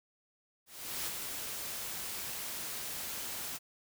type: noise with ADSR envelope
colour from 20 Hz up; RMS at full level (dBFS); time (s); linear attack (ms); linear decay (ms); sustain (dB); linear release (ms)
white; -36; 0.66-3.59; 410; 28; -4; 33
effects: none